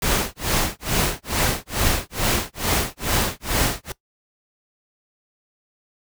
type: noise with tremolo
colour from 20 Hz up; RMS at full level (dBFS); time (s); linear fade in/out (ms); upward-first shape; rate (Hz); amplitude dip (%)
pink; -19; 0.02-3.92; 2; sine; 2.3; 100
effects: noise-tail reverb RT60 0.1 s tail -19 dB re dry